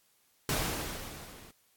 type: noise with level ramp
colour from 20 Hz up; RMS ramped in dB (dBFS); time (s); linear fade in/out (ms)
pink; -29 to -54; 0.49-1.51; 2
effects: white hiss -69 dBFS RMS until 1.76 s + AAC 64 kbps